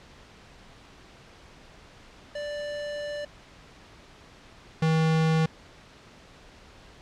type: tone pair in turn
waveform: square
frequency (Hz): 587.3 / 159.93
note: D5 / D#3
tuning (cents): 0 / +48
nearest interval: octave + major seventh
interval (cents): 2252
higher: first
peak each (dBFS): -32 / -21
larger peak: second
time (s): 2.35-3.25 / 4.82-5.46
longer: first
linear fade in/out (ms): 5
effects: pink hiss -51 dBFS RMS until 7.01 s + low-pass 5000 Hz 12 dB/octave